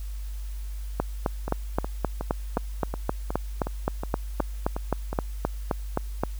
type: two click trains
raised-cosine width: 1 ms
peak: -9 / -16 dBFS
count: 21 / 11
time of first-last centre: 1-6.236 / 1.48-5.13 s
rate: 3.82 / 2.74 Hz
effects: added 50 Hz sine -31 dBFS peak until 6.39 s + white hiss -52 dBFS RMS until 6.39 s